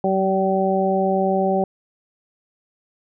harmonic tone with a mistuned harmonic, 191.7 Hz, G3, 38 cents flat, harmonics 1 / 2 / 3 / 4, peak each -22 / -22 / -22 / -22 dBFS, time 0.04-1.64 s, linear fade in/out 2 ms, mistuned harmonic 1, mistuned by -15 cents, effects none

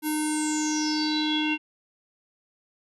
square tone with low-pass filter sweep, 305.7 Hz, D#4, 30 cents flat, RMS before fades -26 dBFS, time 0.02-1.58 s, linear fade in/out 50 ms, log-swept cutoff 12000 to 2700 Hz, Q 9.9, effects none

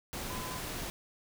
sine tone in noise, 1014 Hz, B5, 45 cents sharp, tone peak -43 dBFS, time 0.3-0.59 s, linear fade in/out 0 ms, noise pink, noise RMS -39 dBFS, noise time 0.13-0.9 s, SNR -7 dB, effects none

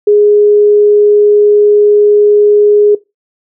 sine tone, 415.3 Hz, G#4, in tune, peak -3 dBFS, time 0.07-2.95 s, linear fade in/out 5 ms, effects noise-tail reverb RT60 0.2 s tail -19 dB re dry

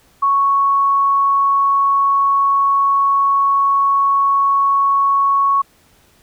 sine tone, 1108.7 Hz, C#6, in tune, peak -11 dBFS, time 0.22-5.62 s, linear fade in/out 10 ms, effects pink hiss -53 dBFS RMS until 6.22 s

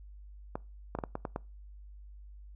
clicks, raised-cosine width 1 ms, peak -20 dBFS, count 7, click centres 0.555 / 0.951 / 0.988 / 1.038 / 1.154 / 1.252 / 1.361 s, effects noise-tail reverb RT60 0.3 s tail -24 dB re dry + added 50 Hz sine -47 dBFS peak until 2.55 s

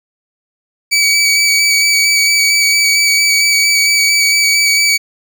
20% pulse tone with vibrato, 2281 Hz, C#7, 49 cents sharp, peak -4 dBFS, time 0.91-4.98 s, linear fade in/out 20 ms, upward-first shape square, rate 4.4 Hz, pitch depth 13 cents each way, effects none

